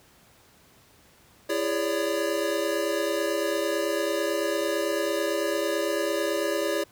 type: tone cluster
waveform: square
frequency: 334.4 / 408.5 / 556 / 585 Hz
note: E4 / G#4 / C#5 / D5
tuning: +25 / -29 / +5 / -7 cents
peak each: -31 dBFS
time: 1.49-6.84 s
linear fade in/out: 10 ms
effects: pink hiss -57 dBFS RMS until 6.91 s + high-pass 60 Hz 12 dB/octave